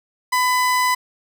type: tone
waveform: 30% pulse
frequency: 1002 Hz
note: B5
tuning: 25 cents sharp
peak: -13 dBFS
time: 0.32-0.95 s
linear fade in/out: 10 ms
effects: none